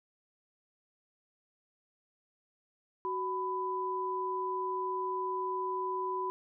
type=tone pair together; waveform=sine; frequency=373.9 / 997 Hz; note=F#4 / B5; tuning=+18 / +16 cents; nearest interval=octave + perfect fourth; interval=1698 cents; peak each=-36 / -33 dBFS; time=3.05-6.3 s; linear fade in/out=0 ms; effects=none